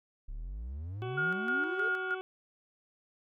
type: exponential sweep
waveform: triangle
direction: up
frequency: 32.72 to 462.9 Hz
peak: -35 dBFS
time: 0.28-1.89 s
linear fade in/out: 10 ms
type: harmonic tone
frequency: 375.1 Hz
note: F#4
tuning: 24 cents sharp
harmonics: 1 / 2 / 3 / 4 / 6 / 7 / 8 / 9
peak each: -38 / -44 / -48 / -50 / -54 / -55 / -56 / -57 dBFS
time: 1.02-2.21 s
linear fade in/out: 0 ms
type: tone with tremolo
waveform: sine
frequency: 1425 Hz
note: F6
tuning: 34 cents sharp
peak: -28 dBFS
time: 1.17-2.15 s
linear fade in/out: 10 ms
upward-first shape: square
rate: 3.2 Hz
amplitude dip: 55%
effects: none